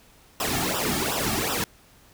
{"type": "noise with flanger", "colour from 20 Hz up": "pink", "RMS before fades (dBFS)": -26, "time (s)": [0.4, 1.64], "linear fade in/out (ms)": 2, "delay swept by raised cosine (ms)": [0.45, 2.05], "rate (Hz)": 2.7, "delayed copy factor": -0.95, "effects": ["pink hiss -55 dBFS RMS until 2.13 s"]}